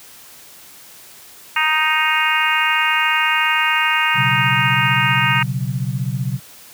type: harmonic tone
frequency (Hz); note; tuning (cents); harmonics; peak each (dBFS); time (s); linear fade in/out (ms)
311.3; D#4; +1; 3 / 4 / 5 / 6 / 7 / 8 / 9; -22 / -22 / -22 / -22 / -22 / -22 / -22; 1.56-5.43; 5
type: chord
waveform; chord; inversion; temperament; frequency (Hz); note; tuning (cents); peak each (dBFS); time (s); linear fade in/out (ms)
sine; B suspended second; none; just; 123.47 / 138.9 / 185.21; B2 / C#3 / F#3; 0 / +4 / +2; -22 / -22 / -27; 4.14-6.4; 50
effects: white hiss -42 dBFS RMS until 6.73 s + high-pass 60 Hz 12 dB/octave